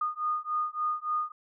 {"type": "beating tone pair", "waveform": "sine", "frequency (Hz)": [1226, 1229.5], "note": ["D#6", "D#6"], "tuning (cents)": [-26, -21], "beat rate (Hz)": 3.5, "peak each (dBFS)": -31, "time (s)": [0.01, 1.32], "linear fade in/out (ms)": 5, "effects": []}